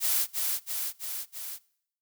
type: noise with echo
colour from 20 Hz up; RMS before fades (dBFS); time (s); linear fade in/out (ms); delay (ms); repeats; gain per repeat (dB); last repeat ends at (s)
blue; -26; 0-0.27; 50; 330; 4; -3; 1.59
effects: noise-tail reverb RT60 0.7 s tail -23 dB re dry